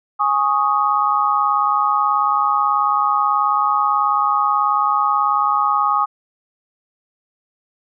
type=chord; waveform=sine; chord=Ab suspended fourth; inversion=none; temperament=just; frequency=830.6 / 1107.5 / 1245.9 Hz; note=Ab5 / Db6 / Eb6; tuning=0 / -2 / +2 cents; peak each=-20 / -19 / -17 dBFS; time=0.19-6.06 s; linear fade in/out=20 ms; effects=none